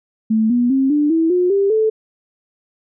sine tone with pitch steps, 220 / 242.7 / 267.7 / 295.4 / 325.8 / 359.5 / 396.6 / 437.5 Hz, A3 / B3 / C4 / D4 / E4 / F#4 / G4 / A4, 0 / -30 / +40 / +10 / -20 / -50 / +20 / -10 cents, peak -12 dBFS, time 0.3-1.9 s, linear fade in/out 10 ms, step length 200 ms, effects none

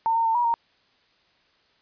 sine tone with pitch steps, 906 / 916 / 901 / 962 / 929 Hz, A#5 / A#5 / A5 / B5 / A#5, -50 / -31 / +41 / -46 / -6 cents, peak -19 dBFS, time 0.06-0.54 s, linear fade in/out 0 ms, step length 96 ms, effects white hiss -63 dBFS RMS until 1.81 s + resampled to 11025 Hz

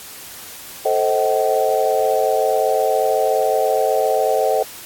sine chord, A diminished seventh, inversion none, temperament just, 440 / 528 / 633.6 / 760.3 Hz, A4 / C5 / Eb5 / Gb5, 0 / +16 / +31 / +47 cents, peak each -20 dBFS, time 0.85-4.63 s, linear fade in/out 5 ms, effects white hiss -36 dBFS RMS until 4.85 s + AAC 64 kbps

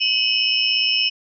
sine tone cluster, 2549 / 2908 / 3025 / 5300 Hz, D#7 / F#7 / F#7 / E8, +41 / -31 / +38 / +9 cents, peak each -22 dBFS, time 0-1.1 s, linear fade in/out 20 ms, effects none

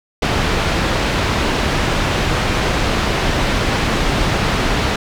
pink low-pass noise, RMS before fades -17 dBFS, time 0.22-4.96 s, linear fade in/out 5 ms, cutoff 4000 Hz, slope 12 dB/octave, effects none

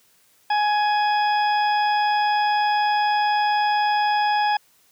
harmonic tone, 836 Hz, G#5, 11 cents sharp, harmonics 1 / 2 / 3 / 4 / 6, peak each -18 / -27 / -33 / -33 / -34 dBFS, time 0.5-4.57 s, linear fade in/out 5 ms, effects white hiss -59 dBFS RMS until 4.91 s + high-pass 60 Hz 12 dB/octave

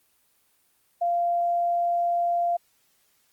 sine tone, 693 Hz, F5, 14 cents flat, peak -21 dBFS, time 1.01-2.57 s, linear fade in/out 10 ms, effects white hiss -66 dBFS RMS until 3.32 s + Opus 24 kbps

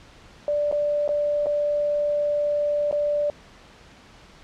sine tone with dropouts, 587.3 Hz, D5, in tune, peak -20 dBFS, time 0.48-3.3 s, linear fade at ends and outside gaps 1 ms, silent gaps 0.714-0.725 / 1.078-1.09 / 1.46-1.467 / 2.912-2.926 s, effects pink hiss -49 dBFS RMS until 4.43 s + low-pass 5000 Hz 12 dB/octave

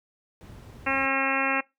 brown noise, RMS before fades -42 dBFS, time 0.41-1.06 s, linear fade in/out 0 ms
harmonic tone, 269.8 Hz, C#4, 47 cents flat, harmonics 1 / 2 / 3 / 4 / 5 / 6 / 7 / 8 / 9 / 10, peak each -32 / -32 / -32 / -32 / -32 / -32 / -32 / -32 / -32 / -32 dBFS, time 0.86-1.61 s, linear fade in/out 10 ms
effects noise-tail reverb RT60 0.2 s tail -22 dB re dry + high-pass 60 Hz 12 dB/octave

